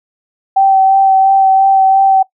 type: tone with vibrato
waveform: sine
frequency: 773 Hz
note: G5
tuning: 24 cents flat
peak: -5 dBFS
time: 0.56-2.23 s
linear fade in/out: 10 ms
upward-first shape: sine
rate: 2.9 Hz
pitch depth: 15 cents each way
effects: noise-tail reverb RT60 0.1 s tail -20 dB re dry